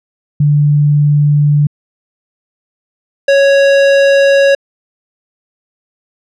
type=tone pair in turn; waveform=sine / square; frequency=146.83 / 554.4 Hz; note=D3 / C#5; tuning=0 / 0 cents; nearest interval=octave + major seventh; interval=2300 cents; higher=second; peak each=-6 dBFS; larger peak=neither; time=0.4-1.67 / 3.28-4.55 s; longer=neither; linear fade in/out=5 ms; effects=low-pass 4000 Hz 12 dB/octave